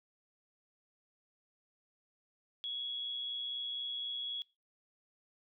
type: tone with amplitude modulation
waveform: sine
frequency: 3347 Hz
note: G#7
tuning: 13 cents sharp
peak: -35 dBFS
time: 2.64-4.42 s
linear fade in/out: 0 ms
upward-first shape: sine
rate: 124 Hz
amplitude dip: 40%
effects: noise-tail reverb RT60 0.3 s tail -22 dB re dry